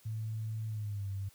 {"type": "tone with pitch glide", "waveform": "sine", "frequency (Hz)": [110, 98], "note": ["A2", "G2"], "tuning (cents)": [0, 0], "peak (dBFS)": -34, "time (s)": [0.05, 1.29], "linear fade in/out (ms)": 10, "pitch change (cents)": -200, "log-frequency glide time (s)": [0.68, 1.08], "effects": ["white hiss -63 dBFS RMS until 1.34 s", "high-pass 60 Hz 12 dB/octave"]}